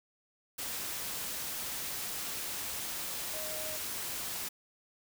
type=tone in noise; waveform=sine; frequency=622.3 Hz; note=D#5; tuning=in tune; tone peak=-43 dBFS; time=3.33-3.77 s; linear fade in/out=10 ms; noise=white; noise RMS=-38 dBFS; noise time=0.58-4.49 s; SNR=-8 dB; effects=none